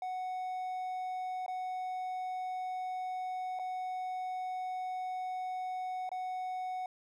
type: tone with dropouts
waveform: triangle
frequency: 740 Hz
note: F#5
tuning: in tune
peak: -33 dBFS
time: 0.02-6.86 s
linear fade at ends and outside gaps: 2 ms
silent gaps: 1.463-1.48 / 3.59-3.595 / 6.092-6.116 s
effects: none